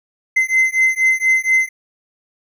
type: beating tone pair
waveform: triangle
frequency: 2060 / 2064.2 Hz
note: C7 / C7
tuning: -28 / -24 cents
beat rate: 4.2 Hz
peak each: -14 dBFS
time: 0.36-1.69 s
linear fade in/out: 10 ms
effects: none